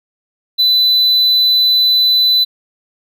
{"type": "tone", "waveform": "triangle", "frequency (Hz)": 4000, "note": "B7", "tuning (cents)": 21, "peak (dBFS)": -7, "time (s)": [0.58, 2.45], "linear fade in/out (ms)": 20, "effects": []}